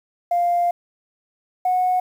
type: tone pair in turn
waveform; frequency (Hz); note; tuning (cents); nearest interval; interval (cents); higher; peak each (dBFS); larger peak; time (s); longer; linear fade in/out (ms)
sine; 698.5 / 733; F5 / F#5; 0 / -16; minor second; 84; second; -15; neither; 0.31-0.71 / 1.65-2; first; 5
effects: tanh soft clip ceiling -12 dBFS + 8-bit